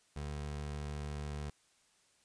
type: tone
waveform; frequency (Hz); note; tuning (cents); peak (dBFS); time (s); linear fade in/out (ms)
25% pulse; 73.42; D2; 0; -35; 0.16-1.5; 5
effects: white hiss -70 dBFS RMS until 2.24 s + resampled to 22050 Hz